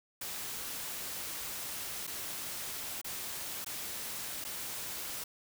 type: noise with dropouts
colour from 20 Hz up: white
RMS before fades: -40 dBFS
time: 0.21-5.24 s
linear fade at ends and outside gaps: 5 ms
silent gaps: 2.069-2.074 / 3.015-3.044 / 3.646-3.662 / 4.442-4.448 s
effects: none